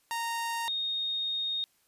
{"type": "tone pair in turn", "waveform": ["sawtooth", "sine"], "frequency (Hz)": [927, 3708], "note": ["A#5", "A#7"], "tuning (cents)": [-10, -10], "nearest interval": "2 octaves", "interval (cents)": 2400, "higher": "second", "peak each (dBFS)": [-27, -29], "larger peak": "first", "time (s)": [[0.11, 0.68], [0.68, 1.64]], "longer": "second", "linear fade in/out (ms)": 0, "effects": ["white hiss -69 dBFS RMS until 1.87 s", "resampled to 32000 Hz"]}